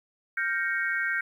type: chord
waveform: sine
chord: G half-diminished seventh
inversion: third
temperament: equal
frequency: 1396.9 / 1568 / 1864.7 / 2217 Hz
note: F6 / G6 / Bb6 / Db7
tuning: 0 / 0 / 0 / 0 cents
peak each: -34 / -28 / -31 / -34 dBFS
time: 0.37-1.21 s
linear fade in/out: 5 ms
effects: 10-bit